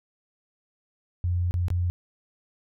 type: tone with dropouts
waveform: sine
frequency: 88.3 Hz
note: F2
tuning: 20 cents sharp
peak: -22 dBFS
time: 1.24-1.9 s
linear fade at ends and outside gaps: 0 ms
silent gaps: 1.51-1.541 / 1.683-1.703 s
effects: none